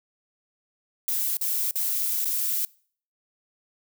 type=noise with dropouts; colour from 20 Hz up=violet; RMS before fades=-26 dBFS; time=1.08-2.65 s; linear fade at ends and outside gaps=0 ms; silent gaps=1.369-1.413 / 1.709-1.757 / 2.246-2.255 s; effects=noise-tail reverb RT60 0.5 s tail -24 dB re dry